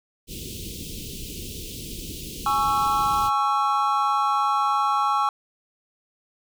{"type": "band-stop noise", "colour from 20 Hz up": "pink", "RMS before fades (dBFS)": -35, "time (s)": [0.27, 3.31], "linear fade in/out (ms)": 50, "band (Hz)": [450, 2700], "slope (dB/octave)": 48}
{"type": "chord", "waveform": "triangle", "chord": "C# minor", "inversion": "second", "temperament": "just", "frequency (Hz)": [831.5, 1108.7, 1330.5], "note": ["G#5", "C#6", "E6"], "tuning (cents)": [2, 0, 16], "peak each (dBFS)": [-22, -21, -23], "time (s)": [2.46, 5.29], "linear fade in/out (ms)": 2}
{"effects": []}